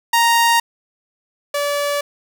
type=tone pair in turn; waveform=sawtooth; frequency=932 / 576.4 Hz; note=A#5 / D5; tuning=-1 / -33 cents; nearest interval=minor sixth; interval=832 cents; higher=first; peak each=-8 / -14 dBFS; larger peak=first; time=0.13-0.6 / 1.54-2.01 s; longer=neither; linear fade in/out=5 ms; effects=none